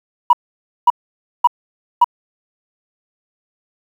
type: tone bursts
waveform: sine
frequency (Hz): 966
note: B5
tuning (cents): -39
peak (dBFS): -4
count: 4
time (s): 0.3-2.044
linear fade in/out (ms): 5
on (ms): 31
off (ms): 540
effects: tanh soft clip ceiling -2 dBFS + 7-bit